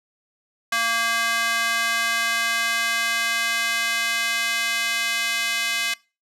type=tone with high-pass filter sweep; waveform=square; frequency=230.3 Hz; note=A#3; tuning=21 cents flat; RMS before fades=-23 dBFS; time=0.72-5.94 s; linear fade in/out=5 ms; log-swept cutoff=1400 to 2200 Hz; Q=1.5; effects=noise-tail reverb RT60 0.3 s tail -23 dB re dry + low-pass 12000 Hz 12 dB/octave